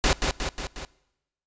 pink noise with echo, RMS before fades -20 dBFS, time 0.04-0.13 s, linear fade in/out 0 ms, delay 180 ms, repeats 4, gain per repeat -4 dB, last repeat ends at 0.85 s, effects noise-tail reverb RT60 0.9 s tail -22 dB re dry + resampled to 16000 Hz

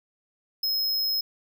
square tone, 5140 Hz, E8, 45 cents flat, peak -24 dBFS, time 0.63-1.21 s, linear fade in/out 5 ms, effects none

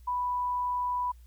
sine tone, 987.8 Hz, B5, in tune, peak -27 dBFS, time 0.07-1.12 s, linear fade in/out 10 ms, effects added 60 Hz sine -49 dBFS peak until 1.26 s + white hiss -68 dBFS RMS until 1.26 s

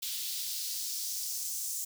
white noise with high-pass filter sweep, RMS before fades -36 dBFS, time 0.02-1.85 s, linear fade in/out 10 ms, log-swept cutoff 3600 to 6900 Hz, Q 1.9, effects none

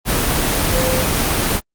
sine tone in noise, 515 Hz, C5, 28 cents flat, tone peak -19 dBFS, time 0.71-1.05 s, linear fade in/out 50 ms, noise pink, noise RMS -17 dBFS, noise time 0.05-1.61 s, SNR -5 dB, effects Opus 24 kbps

